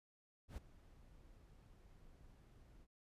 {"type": "noise with ADSR envelope", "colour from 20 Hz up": "brown", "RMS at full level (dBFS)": -45, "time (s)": [0.48, 2.87], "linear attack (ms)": 95, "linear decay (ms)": 10, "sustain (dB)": -18, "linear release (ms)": 44, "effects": ["resampled to 32000 Hz"]}